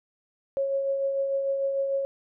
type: tone with tremolo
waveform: sine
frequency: 548 Hz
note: C#5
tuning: 20 cents flat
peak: -22 dBFS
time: 0.57-2.05 s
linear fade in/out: 0 ms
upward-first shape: triangle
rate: 6.7 Hz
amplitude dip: 40%
effects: none